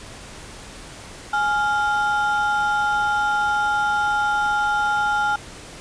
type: ring-modulated tone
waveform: triangle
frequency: 1115 Hz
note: C#6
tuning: 10 cents sharp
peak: -13 dBFS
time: 1.33-5.36 s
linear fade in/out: 5 ms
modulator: 281 Hz
effects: pink hiss -39 dBFS RMS until 5.8 s + resampled to 22050 Hz